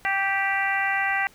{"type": "harmonic tone with a mistuned harmonic", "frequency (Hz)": 392, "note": "G4", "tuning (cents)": 0, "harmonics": [2, 3, 4, 5, 6, 7], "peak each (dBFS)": [-27, -34, -28, -25, -32, -34], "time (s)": [0.05, 1.27], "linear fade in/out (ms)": 0, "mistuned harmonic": 3, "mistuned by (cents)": -19, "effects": ["pink hiss -54 dBFS RMS until 1.34 s"]}